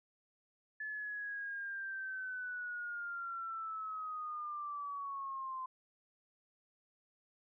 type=linear sweep; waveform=sine; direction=down; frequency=1729 to 1032 Hz; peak=-39 dBFS; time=0.8-5.66 s; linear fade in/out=5 ms; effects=none